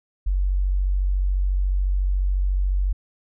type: tone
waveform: sine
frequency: 47.03 Hz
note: F#1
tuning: 29 cents sharp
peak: -18 dBFS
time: 0.26-2.93 s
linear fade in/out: 10 ms
effects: none